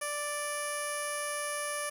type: tone with low-pass filter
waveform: 15% pulse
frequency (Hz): 587.3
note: D5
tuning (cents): 0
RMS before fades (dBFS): -35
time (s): 0.01-1.9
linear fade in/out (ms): 10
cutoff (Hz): 11000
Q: 7.5
effects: 9-bit